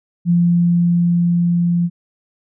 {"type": "tone with level ramp", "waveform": "sine", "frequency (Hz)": 172.9, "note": "F3", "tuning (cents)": -17, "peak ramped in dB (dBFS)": [-10, -13], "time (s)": [0.25, 1.9], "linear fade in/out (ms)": 50, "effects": []}